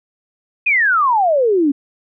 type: exponential sweep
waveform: sine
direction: down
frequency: 2541 to 269.2 Hz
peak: -11 dBFS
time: 0.66-1.72 s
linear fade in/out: 10 ms
effects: none